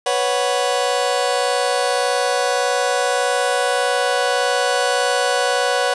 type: chord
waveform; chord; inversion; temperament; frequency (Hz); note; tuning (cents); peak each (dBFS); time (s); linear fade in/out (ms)
sawtooth; B suspended second; none; just; 493.9 / 555.6 / 740.8; B4 / C#5 / F#5; 0 / +4 / +2; -17; 0.06-5.94; 5
effects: resampled to 24000 Hz + 7-bit